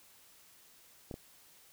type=clicks; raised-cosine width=2 ms; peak=-28 dBFS; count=2; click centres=1.112 / 1.141 s; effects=white hiss -61 dBFS RMS until 1.72 s